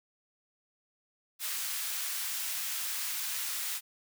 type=high-pass noise; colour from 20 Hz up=white; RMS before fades=-35 dBFS; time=1.39-3.81 s; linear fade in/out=50 ms; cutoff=1300 Hz; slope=12 dB/octave; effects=none